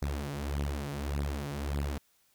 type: beating tone pair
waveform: sawtooth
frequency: 70.4 / 72.1 Hz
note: C#2 / D2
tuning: +27 / -31 cents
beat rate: 1.7 Hz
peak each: -31 dBFS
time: 0.02-1.98 s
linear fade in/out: 0 ms
effects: white hiss -69 dBFS RMS until 2.34 s